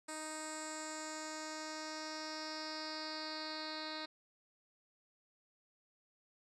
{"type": "tone with low-pass filter sweep", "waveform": "10% pulse", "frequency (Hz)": 311.1, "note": "D#4", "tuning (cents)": 0, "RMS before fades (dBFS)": -44, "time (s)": [0.08, 4.06], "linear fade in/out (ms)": 10, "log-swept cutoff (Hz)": [8500, 4000], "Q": 5, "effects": []}